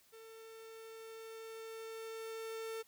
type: tone with level ramp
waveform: 45% pulse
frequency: 447.9 Hz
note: A4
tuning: 31 cents sharp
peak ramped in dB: -53 to -40 dBFS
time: 0.12-2.83 s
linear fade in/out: 20 ms
effects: white hiss -68 dBFS RMS until 2.87 s